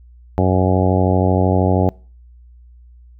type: harmonic tone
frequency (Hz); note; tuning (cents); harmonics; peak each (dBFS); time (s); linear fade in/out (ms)
92.9; F#2; +7; 1 / 2 / 3 / 4 / 5 / 6 / 7 / 8 / 9; -16 / -19 / -21 / -22 / -23 / -24 / -24 / -25 / -26; 0.38-1.89; 0
effects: noise-tail reverb RT60 0.4 s tail -26 dB re dry + added 60 Hz sine -41 dBFS peak until 3.19 s

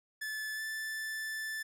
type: tone with pitch glide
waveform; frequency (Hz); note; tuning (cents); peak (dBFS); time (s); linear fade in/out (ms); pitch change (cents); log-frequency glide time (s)
45% pulse; 1737 to 1757.2; A6 to A6; -23 to -3; -36; 0.21-1.63; 10; +20; 0.55-0.61
effects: none

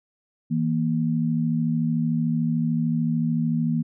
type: tone pair together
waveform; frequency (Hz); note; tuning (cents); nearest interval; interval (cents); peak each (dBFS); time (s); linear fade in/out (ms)
sine; 161.8 / 235.3; E3 / A#3; -32 / +16; tritone; 648; -23; 0.5-3.83; 20
effects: none

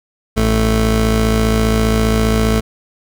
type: tone pair together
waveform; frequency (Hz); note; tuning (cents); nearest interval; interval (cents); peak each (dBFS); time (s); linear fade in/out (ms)
25% pulse; 55 / 220; A1 / A3; 0 / 0; 2 octaves; 2400; -11; 0.36-2.61; 20
effects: none

